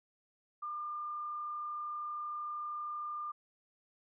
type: tone with frequency modulation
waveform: sine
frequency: 1200 Hz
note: D6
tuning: 37 cents sharp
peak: -37 dBFS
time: 0.62-3.32 s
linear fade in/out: 10 ms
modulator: 32.9 Hz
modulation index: 0.32
effects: none